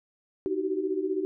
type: tone cluster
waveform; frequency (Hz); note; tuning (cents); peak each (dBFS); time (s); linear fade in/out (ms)
sine; 310.9 / 369 / 384.2; D#4 / F#4 / G4; -1 / -5 / -35; -32 / -31 / -29; 0.46-1.25; 0
effects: none